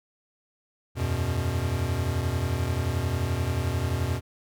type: chord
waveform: square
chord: E suspended second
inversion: none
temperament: equal with one note detuned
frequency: 82.41 / 93.79 / 123.47 Hz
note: E2 / F#2 / B2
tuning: 0 / +24 / 0 cents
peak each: -30 dBFS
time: 0.95-4.21 s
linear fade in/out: 50 ms
effects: none